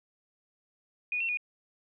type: tone with pitch steps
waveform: sine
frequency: 2464 / 2712 / 2455 Hz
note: D#7 / E7 / D#7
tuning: -17 / +49 / -24 cents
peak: -28 dBFS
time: 1.12-1.372 s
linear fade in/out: 2 ms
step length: 84 ms
effects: none